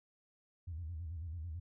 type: tone with vibrato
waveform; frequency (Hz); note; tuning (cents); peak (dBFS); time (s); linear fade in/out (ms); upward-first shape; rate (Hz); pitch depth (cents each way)
sine; 82.41; E2; 0; -39; 0.67-1.6; 10; square; 9.1; 110
effects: tanh soft clip ceiling -35 dBFS